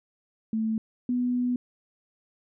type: tone pair in turn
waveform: sine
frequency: 220.9 / 246.9 Hz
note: A3 / B3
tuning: +7 / 0 cents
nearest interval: major second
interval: 193 cents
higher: second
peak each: -24 / -23 dBFS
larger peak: second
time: 0.53-0.78 / 1.09-1.56 s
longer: second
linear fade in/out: 2 ms
effects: none